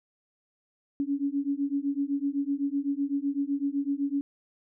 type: beating tone pair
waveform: sine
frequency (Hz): 277.2 / 285.1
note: C#4 / C#4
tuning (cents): 0 / +49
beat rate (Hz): 7.9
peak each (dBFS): -29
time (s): 1-4.21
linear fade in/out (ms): 0
effects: none